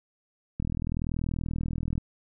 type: click train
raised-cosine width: 5 ms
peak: -18 dBFS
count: 57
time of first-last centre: 0.6-1.979 s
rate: 40.6 Hz
effects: none

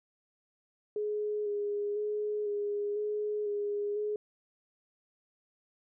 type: tone with vibrato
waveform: sine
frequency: 415.7 Hz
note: G#4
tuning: 2 cents sharp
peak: -30 dBFS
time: 0.96-4.16 s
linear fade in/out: 2 ms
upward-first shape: square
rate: 1 Hz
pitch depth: 19 cents each way
effects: none

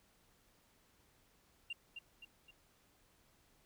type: tone with echo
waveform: sine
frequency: 2782 Hz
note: F7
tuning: 7 cents flat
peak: -38 dBFS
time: 1.7-1.73 s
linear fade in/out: 5 ms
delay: 260 ms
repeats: 3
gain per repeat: -6 dB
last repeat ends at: 2.51 s
effects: tanh soft clip ceiling -37 dBFS + pink hiss -71 dBFS RMS until 3.65 s

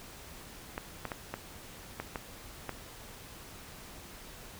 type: clicks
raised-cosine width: 0.5 ms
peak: -20 dBFS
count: 7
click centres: 0.779 / 1.053 / 1.118 / 1.34 / 2 / 2.158 / 2.693 s
effects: pink hiss -49 dBFS RMS until 4.59 s

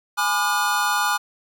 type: chord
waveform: square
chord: G# diminished seventh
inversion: none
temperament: just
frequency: 830.6 / 996.7 / 1196.1 / 1435.3 Hz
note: G#5 / B5 / D6 / F6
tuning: 0 / +16 / +31 / +47 cents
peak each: -26 / -28 / -25 / -24 dBFS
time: 0.17-1.18 s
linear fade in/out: 20 ms
effects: none

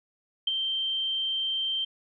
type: tone with ADSR envelope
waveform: sine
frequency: 3136 Hz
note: G7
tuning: in tune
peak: -20 dBFS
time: 0.47-1.85 s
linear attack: 6 ms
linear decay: 17 ms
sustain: -6 dB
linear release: 9 ms
effects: none

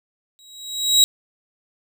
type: tone with exponential growth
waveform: 30% pulse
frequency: 3841 Hz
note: B7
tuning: 49 cents flat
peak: -6 dBFS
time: 0.39-1.04 s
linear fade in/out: 0 ms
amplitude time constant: 140 ms
effects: none

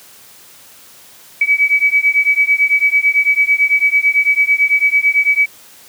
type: beating tone pair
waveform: sine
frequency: 2277 / 2286 Hz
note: C#7 / D7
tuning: +46 / -47 cents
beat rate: 9 Hz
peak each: -13 dBFS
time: 1.41-5.46 s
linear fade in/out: 5 ms
effects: white hiss -42 dBFS RMS until 5.88 s + high-pass 80 Hz 12 dB/octave

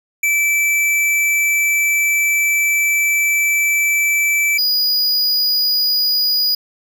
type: tone pair in turn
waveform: square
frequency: 2320 / 4916 Hz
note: D7 / D#8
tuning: -22 / -22 cents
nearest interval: octave + minor second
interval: 1300 cents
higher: second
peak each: -14 dBFS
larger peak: neither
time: 0.23-4.58 / 4.58-6.55 s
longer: first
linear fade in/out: 5 ms
effects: none

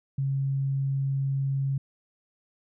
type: tone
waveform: sine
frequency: 136.6 Hz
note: C#3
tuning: 25 cents flat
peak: -24 dBFS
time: 0.18-1.78 s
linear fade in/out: 5 ms
effects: none

